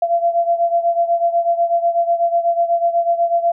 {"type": "beating tone pair", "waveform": "sine", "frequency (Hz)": [681, 689.1], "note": ["F5", "F5"], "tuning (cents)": [-44, -23], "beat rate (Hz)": 8.1, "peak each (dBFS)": [-15, -19], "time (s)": [0.02, 3.52], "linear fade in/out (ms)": 5, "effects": []}